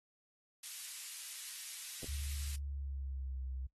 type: high-pass noise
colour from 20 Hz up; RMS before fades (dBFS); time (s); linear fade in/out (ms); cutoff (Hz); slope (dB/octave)
white; -46; 0.63-2.56; 5; 2300; 12
type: clicks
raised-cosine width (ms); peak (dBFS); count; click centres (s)
2; -36; 2; 2.032 / 2.044
type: tone with pitch glide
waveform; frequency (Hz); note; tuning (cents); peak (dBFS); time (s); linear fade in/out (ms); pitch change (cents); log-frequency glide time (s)
sine; 71.8 to 65.08; D2 to C2; -39 to -9; -39; 2.08-3.67; 10; -170; 2.46-3.41
effects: noise-tail reverb RT60 0.1 s tail -17 dB re dry + AAC 32 kbps